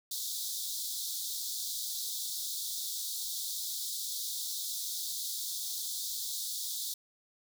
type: high-pass noise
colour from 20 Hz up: pink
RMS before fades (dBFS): -37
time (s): 0.11-6.94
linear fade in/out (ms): 5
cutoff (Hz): 3500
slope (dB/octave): 96
effects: none